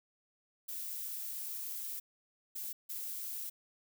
violet noise bursts at uneven times, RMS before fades -41 dBFS, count 3, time 0.68-2 / 2.55-2.73 / 2.89-3.5 s, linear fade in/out 10 ms, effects none

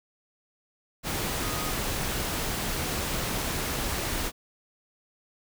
sine tone in noise, 1244.5 Hz, D#6, in tune, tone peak -37 dBFS, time 1.4-1.75 s, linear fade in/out 50 ms, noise pink, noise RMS -30 dBFS, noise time 1.03-4.32 s, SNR -10 dB, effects none

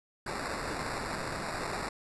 blue noise with sample-and-hold, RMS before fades -36 dBFS, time 0.26-1.89 s, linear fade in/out 5 ms, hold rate 3150 Hz, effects resampled to 24000 Hz

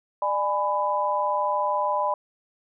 sine chord, G# diminished, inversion second, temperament just, 598 / 830.6 / 996.7 Hz, D5 / G#5 / B5, +31 / 0 / +16 cents, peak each -27 / -28 / -24 dBFS, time 0.22-2.14 s, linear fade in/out 2 ms, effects none

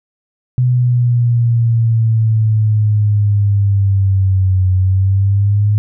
sine exponential two-way sweep, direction down then up, 125.7 to 92.5 to 105.1 Hz, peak -9 dBFS, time 0.58-5.78 s, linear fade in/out 0 ms, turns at 4.72 s, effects none

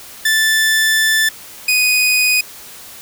sawtooth tone pair in turn, 1760 / 2489 Hz, A6 / D#7, 0 / 0 cents, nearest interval tritone, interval 600 cents, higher second, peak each -8 dBFS, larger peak neither, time 0.25-1.29 / 1.68-2.41 s, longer first, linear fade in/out 5 ms, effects white hiss -36 dBFS RMS until 3.01 s

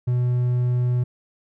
triangle tone, 123.47 Hz, B2, in tune, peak -16 dBFS, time 0.07-1.04 s, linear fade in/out 10 ms, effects none

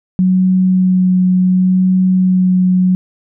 sine tone with vibrato, 184.6 Hz, F#3, 4 cents flat, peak -8 dBFS, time 0.19-2.95 s, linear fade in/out 0 ms, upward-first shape sine, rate 0.7 Hz, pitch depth 11 cents each way, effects none

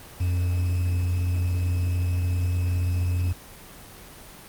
triangle tone with quantisation, 89 Hz, F2, 33 cents sharp, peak -19 dBFS, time 0.2-3.33 s, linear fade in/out 10 ms, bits 7, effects pink hiss -44 dBFS RMS until 4.48 s + Opus 24 kbps

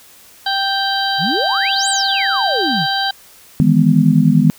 harmonic tone, 784 Hz, G5, in tune, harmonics 1 / 2 / 4 / 5 / 6, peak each -19 / -21 / -23 / -22 / -25 dBFS, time 0.46-3.11 s, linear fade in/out 5 ms
sine exponential two-way sweep, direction up then down, 130.81 to 8730 to 130.81 Hz, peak -18 dBFS, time 1.18-2.87 s, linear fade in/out 50 ms, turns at 1.89 s
sine chord, E major seventh, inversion third, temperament just, 154.51 / 164.81 / 206 / 247.2 Hz, D#3 / E3 / G#3 / B3, -12 / 0 / -14 / +2 cents, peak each -14 dBFS, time 3.6-4.5 s, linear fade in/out 0 ms
effects white hiss -44 dBFS RMS until 4.58 s

